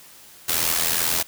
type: noise with amplitude modulation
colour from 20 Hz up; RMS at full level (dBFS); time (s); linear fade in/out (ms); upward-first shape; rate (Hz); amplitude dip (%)
white; -19; 0.48-1.23; 10; sine; 82.3; 70
effects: white hiss -47 dBFS RMS until 1.27 s